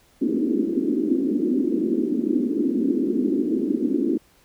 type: band-pass noise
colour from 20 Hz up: white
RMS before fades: -22 dBFS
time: 0.21-4.18 s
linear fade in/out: 10 ms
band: 230 to 350 Hz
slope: 48 dB/octave
effects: pink hiss -58 dBFS RMS until 4.44 s